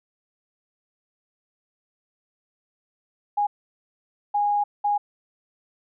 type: tone bursts at uneven times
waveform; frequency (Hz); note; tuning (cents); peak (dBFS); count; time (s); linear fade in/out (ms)
sine; 823; G#5; -16; -19; 3; 3.37-3.47 / 4.34-4.64 / 4.84-4.98; 10
effects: none